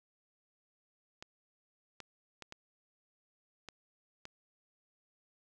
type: clicks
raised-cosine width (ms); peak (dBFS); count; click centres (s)
0.2; -28; 6; 1.225 / 2.003 / 2.423 / 2.524 / 3.687 / 4.254
effects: none